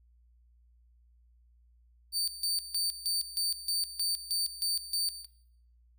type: tone with tremolo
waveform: sawtooth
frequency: 4588 Hz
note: D8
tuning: 41 cents flat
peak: -25 dBFS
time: 2.12-5.26 s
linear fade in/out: 50 ms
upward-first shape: square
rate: 3.2 Hz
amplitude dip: 80%
effects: noise-tail reverb RT60 0.7 s tail -17 dB re dry + added 59 Hz sine -60 dBFS peak until 5.98 s